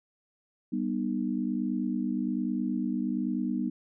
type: chord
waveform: sine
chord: G augmented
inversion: none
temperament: just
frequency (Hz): 196 / 245 / 306.2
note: G3 / B3 / D#4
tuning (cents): 0 / -14 / -28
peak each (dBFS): -32 / -30 / -33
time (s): 0.72-3.7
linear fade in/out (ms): 10
effects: none